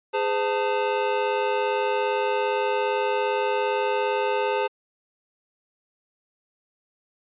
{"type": "tone cluster", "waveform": "square", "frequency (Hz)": [413.5, 511, 890], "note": ["G#4", "C5", "A5"], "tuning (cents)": [-8, -41, 20], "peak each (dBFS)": -27, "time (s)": [0.13, 4.68], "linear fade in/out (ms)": 20, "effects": ["resampled to 8000 Hz"]}